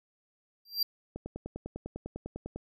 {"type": "tone with exponential growth", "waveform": "square", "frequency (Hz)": 4730, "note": "D8", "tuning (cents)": 12, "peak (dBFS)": -23, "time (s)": [0.65, 0.83], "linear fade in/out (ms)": 5, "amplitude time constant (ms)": 38}
{"type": "click train", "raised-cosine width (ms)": 2, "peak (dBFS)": -25, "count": 15, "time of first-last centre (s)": [1.16, 2.56], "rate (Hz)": 10}
{"effects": []}